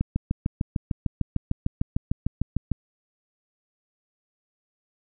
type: click train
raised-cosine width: 5 ms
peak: -11 dBFS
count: 19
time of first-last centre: 0.01-2.717 s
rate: 6.65 Hz
effects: none